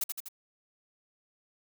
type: noise with echo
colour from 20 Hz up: blue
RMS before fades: -30 dBFS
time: 0.01-0.04 s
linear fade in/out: 5 ms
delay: 82 ms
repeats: 3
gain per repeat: -4 dB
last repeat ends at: 0.286 s
effects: none